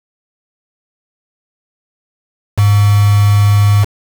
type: tone with quantisation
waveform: sine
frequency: 102.6 Hz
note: G#2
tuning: 21 cents flat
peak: -6 dBFS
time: 2.57-3.85 s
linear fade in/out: 20 ms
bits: 3
effects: none